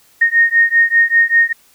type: beating tone pair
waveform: sine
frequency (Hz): 1849 / 1854.1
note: A#6 / A#6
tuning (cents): -15 / -10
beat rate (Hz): 5.1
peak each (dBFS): -12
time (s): 0.21-1.53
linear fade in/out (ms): 10
effects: white hiss -51 dBFS RMS until 1.74 s